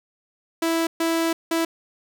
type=tone bursts at uneven times; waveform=sawtooth; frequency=329.6 Hz; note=E4; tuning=in tune; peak=-16 dBFS; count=3; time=0.62-0.87 / 1-1.33 / 1.51-1.65 s; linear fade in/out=5 ms; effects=none